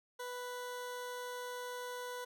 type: tone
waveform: 20% pulse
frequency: 493.9 Hz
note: B4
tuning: in tune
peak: -36 dBFS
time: 0.19-2.25 s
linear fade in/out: 10 ms
effects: none